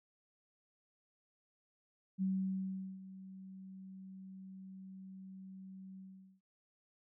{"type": "tone with ADSR envelope", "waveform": "sine", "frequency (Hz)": 190, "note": "F#3", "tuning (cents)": 46, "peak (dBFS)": -31, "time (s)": [2.18, 6.41], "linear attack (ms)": 40, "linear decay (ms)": 770, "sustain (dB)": -17, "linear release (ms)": 430, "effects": []}